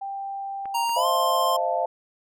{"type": "tone", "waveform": "sine", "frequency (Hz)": 788, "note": "G5", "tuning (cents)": 9, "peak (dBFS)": -29, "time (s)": [0.01, 0.85], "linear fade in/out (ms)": 10}
{"type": "clicks", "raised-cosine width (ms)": 0.5, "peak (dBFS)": -27, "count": 2, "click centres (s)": [0.656, 0.894]}
{"type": "tone with pitch glide", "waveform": "square", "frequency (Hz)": [932.3, 1052.5], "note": ["A#5", "C6"], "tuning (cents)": [0, 10], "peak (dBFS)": -23, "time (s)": [0.74, 1.57], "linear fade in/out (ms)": 10, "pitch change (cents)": 210, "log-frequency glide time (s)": [0.94, 1.06]}
{"type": "chord", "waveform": "sine", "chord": "F dominant seventh", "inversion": "second", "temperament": "equal with one note detuned", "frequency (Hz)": [523.3, 622.3, 688.8, 880], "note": ["C5", "Eb5", "F5", "A5"], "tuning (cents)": [0, 0, -24, 0], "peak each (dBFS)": [-29, -28, -25, -28], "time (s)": [0.96, 1.86], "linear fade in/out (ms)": 5}
{"effects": []}